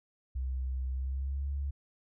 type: tone with pitch glide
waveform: sine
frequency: 64.6 to 70.04 Hz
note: C2 to C#2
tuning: -21 to +18 cents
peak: -31 dBFS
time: 0.35-1.71 s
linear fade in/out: 10 ms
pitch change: +139 cents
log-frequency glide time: 0.92-1.49 s
effects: none